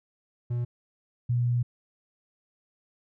triangle / sine tone pair in turn, 120.6 / 121.22 Hz, B2 / B2, -41 / -32 cents, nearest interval unison, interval 9 cents, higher second, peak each -24 / -22 dBFS, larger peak second, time 0.5-0.65 / 1.29-1.63 s, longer second, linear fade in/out 10 ms, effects none

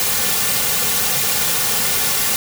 white noise with comb filter, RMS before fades -18 dBFS, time 0-2.36 s, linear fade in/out 0 ms, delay 3.1 ms, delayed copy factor -0.65, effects none

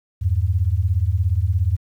sine beating tone pair, 82.41 / 99.41 Hz, E2 / G2, 0 / +25 cents, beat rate 17 Hz, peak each -19 dBFS, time 0.21-1.77 s, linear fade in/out 20 ms, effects 9-bit

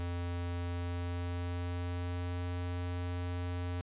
square tone with pitch glide, 87.31 to 88.48 Hz, F2 to F2, 0 to +23 cents, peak -35 dBFS, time 0-3.81 s, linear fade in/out 0 ms, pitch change +23 cents, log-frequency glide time 0.64-2.45 s, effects resampled to 8000 Hz

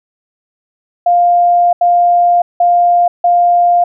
sine tone bursts at uneven times, 701 Hz, F5, 6 cents sharp, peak -6 dBFS, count 4, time 1.06-1.73 / 1.81-2.42 / 2.6-3.08 / 3.24-3.84 s, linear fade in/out 5 ms, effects none

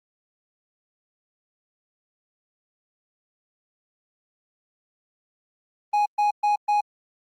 triangle tone bursts, 830.6 Hz, G#5, in tune, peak -16 dBFS, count 4, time 5.93-6.81 s, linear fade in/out 10 ms, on 130 ms, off 120 ms, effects Opus 32 kbps

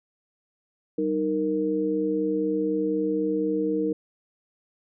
sine tone cluster, 193.1 / 309.1 / 465.1 Hz, G3 / D#4 / A#4, -26 / -11 / -4 cents, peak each -32 / -25 / -26 dBFS, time 0.98-3.93 s, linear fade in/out 5 ms, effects none

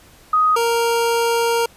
sine / 25% pulse tone pair in turn, 1251 / 465.4 Hz, D#6 / A#4, +9 / -3 cents, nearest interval octave + perfect fourth, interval 1712 cents, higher first, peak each -12 dBFS, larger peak neither, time 0.33-0.56 / 0.56-1.66 s, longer second, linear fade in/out 5 ms, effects pink hiss -48 dBFS RMS until 1.76 s + resampled to 32000 Hz

